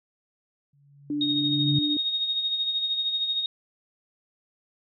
sine tone with exponential growth, 141.9 Hz, C#3, 41 cents sharp, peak -20 dBFS, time 0.73-1.79 s, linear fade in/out 5 ms, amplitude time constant 230 ms
sine tone with pitch glide, 293.7 to 296.1 Hz, D4 to D4, 0 to +14 cents, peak -25 dBFS, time 1.1-1.97 s, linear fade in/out 2 ms, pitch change +14 cents, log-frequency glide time 1.35-1.81 s
sine tone with tremolo, 3729 Hz, A#7, in tune, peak -22 dBFS, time 1.21-3.46 s, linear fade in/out 2 ms, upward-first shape sine, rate 13 Hz, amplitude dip 50%
effects none

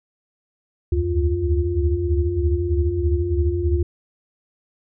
sine tone cluster, 72.8 / 76 / 87.7 / 349.7 Hz, D2 / D#2 / F2 / F4, -15 / -40 / +8 / +2 cents, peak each -23 dBFS, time 0.92-3.83 s, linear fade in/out 5 ms, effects none

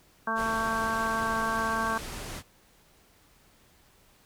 harmonic tone, 224.1 Hz, A3, 32 cents sharp, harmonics 1 / 2 / 3 / 4 / 5 / 6 / 7, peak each -36 / -40 / -36 / -34 / -30 / -40 / -32 dBFS, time 0.27-1.98 s, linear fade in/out 5 ms
pink low-pass noise, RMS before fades -39 dBFS, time 0.35-2.43 s, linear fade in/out 50 ms, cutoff 12000 Hz, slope 24 dB/octave
effects pink hiss -61 dBFS RMS until 4.25 s

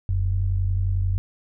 sine tone pair together, 42.09 / 93.3 Hz, E1 / F#2, +37 / +15 cents, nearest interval octave + major second, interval 1378 cents, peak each -24 / -21 dBFS, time 0.09-1.18 s, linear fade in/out 0 ms, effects none

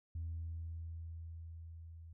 sine tone with level ramp, 82.41 Hz, E2, in tune, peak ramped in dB -37 to -50 dBFS, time 0.15-2.13 s, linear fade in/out 5 ms, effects tanh soft clip ceiling -35 dBFS

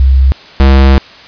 sine / square tone pair in turn, 66.3 / 67.38 Hz, C2 / C#2, +23 / -49 cents, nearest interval unison, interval 28 cents, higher second, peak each -3 dBFS, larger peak neither, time 0-0.32 / 0.6-0.98 s, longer second, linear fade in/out 0 ms, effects white hiss -34 dBFS RMS until 1.27 s + resampled to 11025 Hz

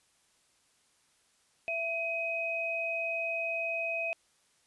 sine tone pair together, 666.4 / 2522 Hz, E5 / D#7, +19 / +23 cents, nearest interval octave + major seventh, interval 2304 cents, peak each -35 / -32 dBFS, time 1.68-4.13 s, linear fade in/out 0 ms, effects white hiss -69 dBFS RMS until 4.66 s + resampled to 24000 Hz

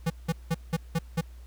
square tone bursts, 164.81 Hz, E3, in tune, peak -24 dBFS, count 6, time 0.06-1.212 s, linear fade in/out 10 ms, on 42 ms, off 180 ms, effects added 60 Hz sine -43 dBFS peak until 1.46 s + pink hiss -61 dBFS RMS until 1.46 s

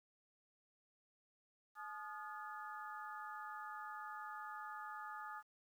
harmonic tone with a mistuned harmonic, 285.3 Hz, C#4, 50 cents sharp, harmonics 3 / 4 / 5 / 6, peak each -51 / -49 / -54 / -55 dBFS, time 1.75-5.43 s, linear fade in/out 50 ms, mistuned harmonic 4, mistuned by +130 cents, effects 12-bit

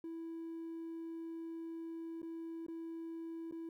triangle tone with dropouts, 329.6 Hz, E4, in tune, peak -39 dBFS, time 0.04-3.69 s, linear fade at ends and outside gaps 2 ms, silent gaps 2.218-2.229 / 2.665-2.683 / 3.512-3.523 s, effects tanh soft clip ceiling -37 dBFS + 13-bit

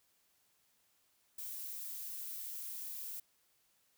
violet noise, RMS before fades -44 dBFS, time 1.38-3.2 s, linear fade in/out 5 ms, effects white hiss -74 dBFS RMS until 3.97 s

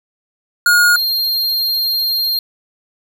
square tone pair in turn, 1434 / 4204 Hz, F6 / C8, +45 / +7 cents, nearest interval octave + perfect fifth, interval 1862 cents, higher second, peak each -9 / -15 dBFS, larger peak first, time 0.66-0.96 / 0.96-2.39 s, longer second, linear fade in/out 2 ms, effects none

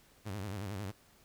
sawtooth tone with vibrato, 100 Hz, G2, 35 cents sharp, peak -34 dBFS, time 0.25-0.92 s, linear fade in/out 20 ms, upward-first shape sine, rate 11 Hz, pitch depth 130 cents each way, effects pink hiss -64 dBFS RMS until 1.24 s

